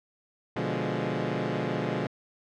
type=chord; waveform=15% pulse; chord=B diminished seventh; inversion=none; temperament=equal; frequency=123.47 / 146.83 / 174.61 / 207.7 Hz; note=B2 / D3 / F3 / Ab3; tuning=0 / 0 / 0 / 0 cents; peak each=-27 dBFS; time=0.56-2.07 s; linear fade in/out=5 ms; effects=low-pass 3000 Hz 12 dB/octave